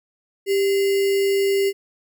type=tone with sample-and-hold; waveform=sine; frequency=394.3 Hz; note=G4; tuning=10 cents sharp; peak=-16 dBFS; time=0.46-1.73 s; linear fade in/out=50 ms; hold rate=2450 Hz; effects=none